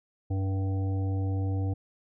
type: harmonic tone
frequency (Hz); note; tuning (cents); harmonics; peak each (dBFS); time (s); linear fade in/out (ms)
96.4; G2; -28; 1 / 3 / 5 / 7 / 8; -26 / -36 / -42 / -49 / -46; 0.3-1.74; 10
effects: none